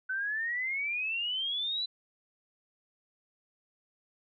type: exponential sweep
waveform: sine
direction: up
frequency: 1506 to 4029 Hz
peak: -30 dBFS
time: 0.09-1.86 s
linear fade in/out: 10 ms
effects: none